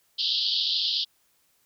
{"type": "band-pass noise", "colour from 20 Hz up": "white", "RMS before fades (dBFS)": -26, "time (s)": [0.18, 1.05], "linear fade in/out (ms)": 20, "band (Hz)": [3000, 4900], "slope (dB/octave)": 96, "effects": ["white hiss -67 dBFS RMS until 1.65 s"]}